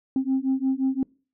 sine beating tone pair, 262.4 / 268.1 Hz, C4 / C4, +5 / +42 cents, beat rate 5.7 Hz, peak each -23 dBFS, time 0.16-1.03 s, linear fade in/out 2 ms, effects noise-tail reverb RT60 0.4 s tail -26 dB re dry + tanh soft clip ceiling -16 dBFS

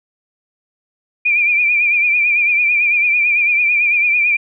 sine tone with vibrato, 2397 Hz, D7, 35 cents sharp, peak -11 dBFS, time 1.25-4.37 s, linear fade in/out 10 ms, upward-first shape triangle, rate 9 Hz, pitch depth 69 cents each way, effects none

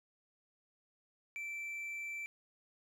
triangle tone, 2334 Hz, D7, 11 cents flat, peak -38 dBFS, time 1.36-2.26 s, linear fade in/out 0 ms, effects none

